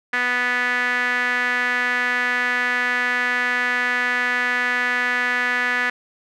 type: tone with band-pass filter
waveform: sawtooth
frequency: 246.9 Hz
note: B3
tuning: in tune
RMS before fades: -21 dBFS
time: 0.13-5.9 s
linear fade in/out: 5 ms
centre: 1800 Hz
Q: 4.8
effects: none